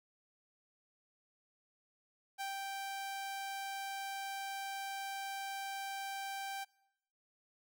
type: tone with ADSR envelope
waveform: sawtooth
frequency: 784 Hz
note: G5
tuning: in tune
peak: -34 dBFS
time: 2.38-6.65 s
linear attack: 28 ms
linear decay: 150 ms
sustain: -2 dB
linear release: 20 ms
effects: noise-tail reverb RT60 0.9 s tail -25 dB re dry